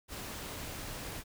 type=noise; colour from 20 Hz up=pink; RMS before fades=-42 dBFS; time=0.08-1.24 s; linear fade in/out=50 ms; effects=none